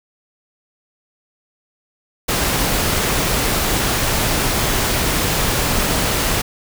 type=noise; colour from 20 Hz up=pink; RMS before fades=-18 dBFS; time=2.28-6.42 s; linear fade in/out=10 ms; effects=none